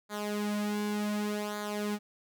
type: tone with flanger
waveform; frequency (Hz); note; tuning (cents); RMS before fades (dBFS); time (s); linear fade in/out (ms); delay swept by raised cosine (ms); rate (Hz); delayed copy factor
sawtooth; 208.3; G#3; +5; -33; 0.09-1.99; 50; 0.36 to 3.26; 0.67; -0.7
effects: none